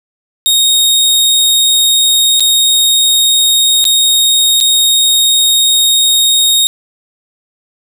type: tone with dropouts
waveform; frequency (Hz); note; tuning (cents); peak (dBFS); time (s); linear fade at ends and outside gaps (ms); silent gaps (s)
sawtooth; 3729; A#7; 0; -4; 0.46-6.67; 0; 2.397-2.405 / 3.842-3.852 / 4.603-4.61
effects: none